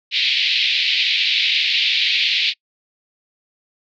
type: band-pass noise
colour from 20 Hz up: white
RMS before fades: -18 dBFS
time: 0.11-2.54 s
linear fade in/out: 50 ms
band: 2200 to 4200 Hz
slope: 48 dB/octave
effects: noise-tail reverb RT60 0.1 s tail -26 dB re dry